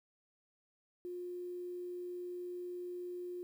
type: tone with quantisation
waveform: sine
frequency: 356.1 Hz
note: F4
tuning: 34 cents sharp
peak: -40 dBFS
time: 1.05-3.43 s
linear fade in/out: 0 ms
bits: 11
effects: none